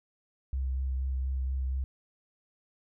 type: tone with vibrato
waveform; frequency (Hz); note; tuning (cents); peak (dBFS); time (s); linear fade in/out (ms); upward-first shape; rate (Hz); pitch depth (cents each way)
sine; 65.6; C2; +5; -28; 0.53-1.84; 0; sine; 4.2; 19
effects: none